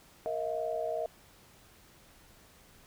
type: chord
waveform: sine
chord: Bb suspended fourth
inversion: none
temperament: equal with one note detuned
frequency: 466.2 / 636.8 / 698.5 Hz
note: Bb4 / Eb5 / F5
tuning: 0 / +40 / 0 cents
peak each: -37 / -33 / -38 dBFS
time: 0.26-1.06 s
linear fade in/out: 0 ms
effects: pink hiss -59 dBFS RMS until 2.86 s